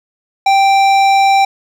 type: tone with hard clipping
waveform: sine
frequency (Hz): 784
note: G5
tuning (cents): 0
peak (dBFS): -9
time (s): 0.46-1.45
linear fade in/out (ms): 5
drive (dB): 13
effects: none